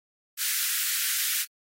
white high-pass noise, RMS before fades -27 dBFS, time 0.37-1.46 s, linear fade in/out 50 ms, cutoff 1400 Hz, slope 48 dB/octave, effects AAC 48 kbps

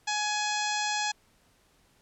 harmonic tone, 840 Hz, G#5, 19 cents sharp, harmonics 1 / 2 / 3 / 4 / 5 / 6 / 7 / 8 / 9, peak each -31 / -34 / -36 / -37 / -38 / -39 / -39 / -40 / -41 dBFS, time 0.07-1.12 s, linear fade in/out 10 ms, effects pink hiss -65 dBFS RMS until 2.01 s + low-pass 12000 Hz 12 dB/octave

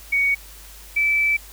sine tone pair in turn, 2238 / 2316 Hz, C#7 / D7, +16 / -25 cents, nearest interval minor second, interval 59 cents, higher second, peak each -16 dBFS, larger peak neither, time 0.12-0.35 / 0.96-1.37 s, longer second, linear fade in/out 10 ms, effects added 50 Hz sine -43 dBFS peak until 1.52 s + white hiss -44 dBFS RMS until 1.52 s

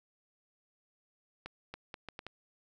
accelerating click train, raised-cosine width 0.3 ms, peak -26 dBFS, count 6, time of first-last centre 1.46-2.267 s, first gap 280 ms, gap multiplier 0.72, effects none

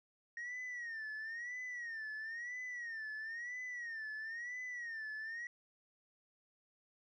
sine tone with vibrato, 1862 Hz, A#6, 2 cents flat, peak -39 dBFS, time 0.37-5.47 s, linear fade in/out 2 ms, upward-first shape sine, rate 1 Hz, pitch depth 130 cents each way, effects tanh soft clip ceiling -40 dBFS

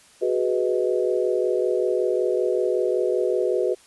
sine chord, G# minor seventh, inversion third, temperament equal with one note detuned, 370 / 415.3 / 493.9 / 628.4 Hz, F#4 / G#4 / B4 / D#5, 0 / 0 / 0 / +17 cents, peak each -23 / -26 / -24 / -29 dBFS, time 0.21-3.75 s, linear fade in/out 20 ms, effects white hiss -53 dBFS RMS until 3.86 s + resampled to 24000 Hz

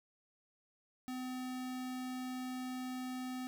square tone, 254.7 Hz, C4, 46 cents flat, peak -40 dBFS, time 1.08-3.47 s, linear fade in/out 0 ms, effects none

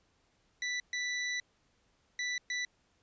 sawtooth tone bursts at uneven times, 1975 Hz, B6, in tune, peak -29 dBFS, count 4, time 0.62-0.8 / 0.93-1.4 / 2.19-2.38 / 2.5-2.65 s, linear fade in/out 2 ms, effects pink hiss -72 dBFS RMS until 3.02 s + resampled to 16000 Hz

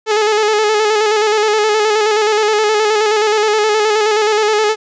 sawtooth tone with vibrato, 427.2 Hz, G#4, 49 cents sharp, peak -7 dBFS, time 0.06-4.76 s, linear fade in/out 50 ms, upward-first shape square, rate 9.5 Hz, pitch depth 39 cents each way, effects resampled to 16000 Hz + 8-bit

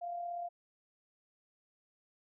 sine tone with amplitude modulation, 696 Hz, F5, 6 cents flat, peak -35 dBFS, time 0.01-0.49 s, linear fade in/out 20 ms, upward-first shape sine, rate 36.7 Hz, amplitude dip 40%, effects none

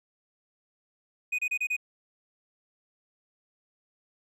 triangle tone bursts, 2489 Hz, D#7, in tune, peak -24 dBFS, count 5, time 1.32-1.766 s, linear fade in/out 10 ms, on 66 ms, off 29 ms, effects none

